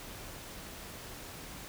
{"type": "silence", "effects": ["pink hiss -46 dBFS RMS until 1.68 s"]}